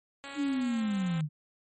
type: tone with pitch glide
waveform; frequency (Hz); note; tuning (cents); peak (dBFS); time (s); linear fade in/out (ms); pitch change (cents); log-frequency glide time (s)
5% pulse; 278.3 to 261.2; C#4 to C4; +7 to -3; -29; 0.24-1.21; 0; -110; 0.53-0.93
type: linear sweep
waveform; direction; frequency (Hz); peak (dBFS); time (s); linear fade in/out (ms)
sine; down; 296.1 to 144.9; -27; 0.35-1.29; 50
effects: MP3 32 kbps